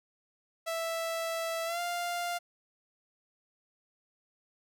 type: tone with pitch glide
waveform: sawtooth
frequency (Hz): 659.3 to 698.5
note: E5 to F5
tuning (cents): 0 to 0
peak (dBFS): -28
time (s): 0.66-2.39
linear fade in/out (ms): 20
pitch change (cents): +100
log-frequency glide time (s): 1.65-1.8
effects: none